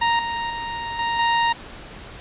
sawtooth tone with level steps, 932.3 Hz, A#5, in tune, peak -13 / -20 / -23 / -17 / -13 dBFS, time 0.01-1.53 s, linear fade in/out 10 ms, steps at 0.19 / 0.5 / 0.99 / 1.19 s, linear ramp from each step 2 ms, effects pink hiss -39 dBFS RMS until 2.2 s + resampled to 8000 Hz

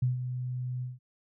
sine tone with ADSR envelope, 125.7 Hz, B2, 31 cents sharp, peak -22 dBFS, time 0.02-0.99 s, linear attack 7 ms, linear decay 140 ms, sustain -9 dB, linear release 170 ms, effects none

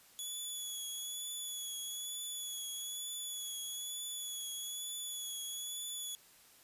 15% pulse tone with vibrato, 3400 Hz, G#7, 40 cents sharp, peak -33 dBFS, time 0.19-6.15 s, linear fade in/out 0 ms, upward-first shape triangle, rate 1.1 Hz, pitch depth 33 cents each way, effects white hiss -62 dBFS RMS until 6.63 s + resampled to 32000 Hz

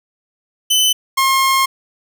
sawtooth tone pair in turn, 3029 / 1070.9 Hz, F#7 / C6, +40 / +40 cents, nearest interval octave + tritone, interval 1800 cents, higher first, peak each -8 dBFS, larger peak neither, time 0.7-0.93 / 1.17-1.66 s, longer second, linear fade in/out 10 ms, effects none

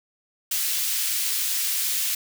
white high-pass noise, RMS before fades -25 dBFS, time 0.51-2.15 s, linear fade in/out 5 ms, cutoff 2400 Hz, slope 12 dB/octave, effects none

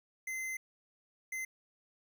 square tone bursts at uneven times, 2064 Hz, C7, 24 cents flat, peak -37 dBFS, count 2, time 0.27-0.57 / 1.32-1.45 s, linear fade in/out 5 ms, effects none

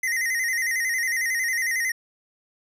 square tone with vibrato, 1952 Hz, B6, 21 cents flat, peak -23 dBFS, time 0.03-1.92 s, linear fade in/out 5 ms, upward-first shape square, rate 11 Hz, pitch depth 77 cents each way, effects resampled to 32000 Hz

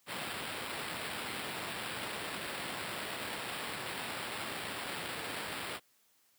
white noise with sample-and-hold, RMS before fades -40 dBFS, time 0.06-5.8 s, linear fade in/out 50 ms, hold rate 6300 Hz, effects white hiss -70 dBFS RMS until 6.38 s + high-pass 100 Hz 12 dB/octave

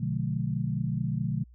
sine chord, B diminished seventh, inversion none, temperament just, 123.47 / 148.16 / 177.8 / 213.4 Hz, B2 / D3 / F3 / Ab3, 0 / +16 / +31 / +47 cents, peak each -31 / -31 / -33 / -35 dBFS, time 0-1.44 s, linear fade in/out 10 ms, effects added 60 Hz sine -50 dBFS peak until 1.54 s

